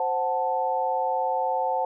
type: chord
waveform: sine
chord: F# diminished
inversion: second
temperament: equal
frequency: 523.3 / 740 / 880 Hz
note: C5 / F#5 / A5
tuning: 0 / 0 / 0 cents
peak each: -28 / -27 / -26 dBFS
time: 0-1.85 s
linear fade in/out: 2 ms
effects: none